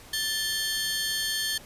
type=tone cluster; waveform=sawtooth; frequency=1758 / 3170 / 4405 Hz; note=A6 / G7 / C#8; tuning=-2 / +19 / -12 cents; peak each=-28 dBFS; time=0.13-1.58 s; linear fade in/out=5 ms; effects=pink hiss -49 dBFS RMS until 1.65 s + resampled to 32000 Hz